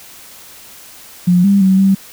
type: tone with pitch steps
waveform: sine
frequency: 178.2 / 199 / 189.9 / 193.9 Hz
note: F3 / G3 / F#3 / G3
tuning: +35 / +26 / +45 / -19 cents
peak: -7 dBFS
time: 1.27-1.95 s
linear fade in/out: 10 ms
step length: 170 ms
effects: white hiss -38 dBFS RMS until 2.12 s